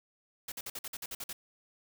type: noise bursts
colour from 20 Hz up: white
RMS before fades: -40 dBFS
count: 10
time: 0.48-1.33 s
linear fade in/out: 5 ms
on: 40 ms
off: 50 ms
effects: none